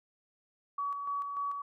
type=tone with tremolo; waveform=sine; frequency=1134 Hz; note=C#6; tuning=39 cents sharp; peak=-31 dBFS; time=0.78-1.62 s; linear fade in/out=5 ms; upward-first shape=square; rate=3.4 Hz; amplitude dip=40%; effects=none